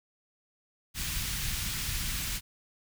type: band-stop noise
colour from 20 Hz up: pink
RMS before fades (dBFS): -33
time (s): 0.94-2.41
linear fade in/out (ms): 50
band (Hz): 130 to 2100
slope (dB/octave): 12
effects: none